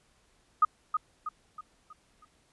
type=tone with echo; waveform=sine; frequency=1244.5 Hz; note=D#6; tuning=in tune; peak=-17 dBFS; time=0.62-0.65 s; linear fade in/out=5 ms; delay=320 ms; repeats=5; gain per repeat=-7 dB; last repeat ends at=2.25 s; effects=pink hiss -67 dBFS RMS until 2.52 s + resampled to 24000 Hz